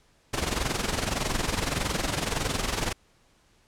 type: noise with amplitude modulation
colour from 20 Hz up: pink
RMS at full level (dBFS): -25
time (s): 0.33-2.93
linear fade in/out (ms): 10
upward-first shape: sine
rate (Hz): 21.7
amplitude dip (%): 70
effects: pink hiss -63 dBFS RMS until 3.67 s + low-pass 9000 Hz 12 dB/octave